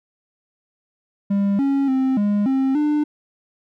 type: tone with pitch steps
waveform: triangle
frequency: 199.7 / 275.9 / 263 / 205.4 / 266.6 / 298.5 Hz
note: G3 / C#4 / C4 / G#3 / C4 / D4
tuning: +32 / -8 / +9 / -19 / +33 / +28 cents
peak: -14 dBFS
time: 1.3-3.04 s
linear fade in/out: 10 ms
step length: 290 ms
effects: none